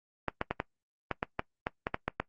clicks, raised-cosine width 0.5 ms, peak -14 dBFS, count 12, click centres 0.283 / 0.414 / 0.51 / 0.601 / 1.113 / 1.229 / 1.394 / 1.669 / 1.869 / 1.944 / 2.08 / 2.2 s, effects noise-tail reverb RT60 0.1 s tail -21 dB re dry + Opus 32 kbps

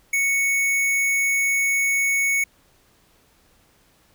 square tone, 2218 Hz, C#7, in tune, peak -19 dBFS, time 0.13-2.44 s, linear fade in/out 5 ms, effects pink hiss -59 dBFS RMS until 4.14 s

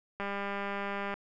click train, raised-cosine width 0.5 ms, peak -21 dBFS, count 189, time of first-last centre 0.2-1.14 s, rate 200 Hz, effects none

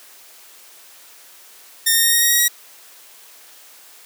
5% pulse tone with pitch steps, 1826 / 1839.8 / 1853.6 / 1867.6 / 1881.7 / 1895.9 / 1910.2 Hz, A#6 / A#6 / A#6 / A#6 / A#6 / A#6 / A#6, -36 / -23 / -10 / +3 / +16 / +29 / +42 cents, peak -3 dBFS, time 1.86-2.483 s, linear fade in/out 10 ms, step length 89 ms, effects white hiss -45 dBFS RMS until 4.05 s + high-pass 400 Hz 12 dB/octave

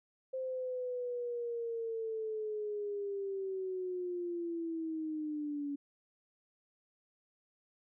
sine linear sweep, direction down, 523.3 to 282.4 Hz, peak -35 dBFS, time 0.33-5.76 s, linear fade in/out 10 ms, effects none

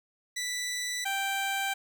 15% pulse tone pair in turn, 1975.5 / 784 Hz, B6 / G5, 0 / 0 cents, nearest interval octave + major third, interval 1600 cents, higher first, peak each -25 / -22 dBFS, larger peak second, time 0.36-1.05 / 1.05-1.74 s, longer neither, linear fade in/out 10 ms, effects none

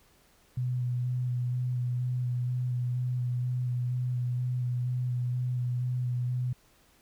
sine tone with vibrato, 124.2 Hz, B2, 10 cents sharp, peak -27 dBFS, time 0.57-6.53 s, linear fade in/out 5 ms, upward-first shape square, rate 2.1 Hz, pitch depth 13 cents each way, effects pink hiss -63 dBFS RMS until 7.01 s

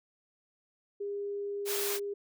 sine tone, 404.6 Hz, G#4, 45 cents flat, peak -33 dBFS, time 1-2.14 s, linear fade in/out 10 ms
white high-pass noise, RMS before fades -34 dBFS, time 1.65-2 s, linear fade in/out 50 ms, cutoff 410 Hz, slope 24 dB/octave
effects none

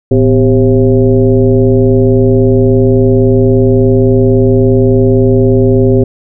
sine tone with frequency modulation, 253.3 Hz, B3, 44 cents sharp, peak -4 dBFS, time 0.11-6.04 s, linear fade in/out 5 ms, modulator 141 Hz, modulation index 1.6, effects none

